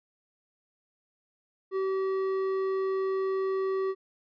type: tone with hard clipping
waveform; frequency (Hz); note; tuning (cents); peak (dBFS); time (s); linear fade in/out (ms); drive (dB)
sine; 383.1; G4; -40; -28; 1.71-3.95; 50; 8
effects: resampled to 11025 Hz